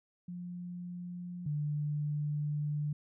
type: tone pair in turn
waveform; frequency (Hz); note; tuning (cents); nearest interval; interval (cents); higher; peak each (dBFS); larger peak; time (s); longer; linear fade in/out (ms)
sine; 176.9 / 148.24; F3 / D3; +23 / +17; minor third; 306; first; -39 / -31; second; 0.28-1.46 / 1.46-2.93; second; 5
effects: none